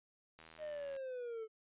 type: click train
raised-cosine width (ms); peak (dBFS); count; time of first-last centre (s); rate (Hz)
0.3; -40; 47; 0.39-0.964; 80.1
type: linear sweep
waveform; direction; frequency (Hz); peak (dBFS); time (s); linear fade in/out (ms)
triangle; down; 622.3 to 432.6; -39; 0.58-1.48; 50
effects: resampled to 8000 Hz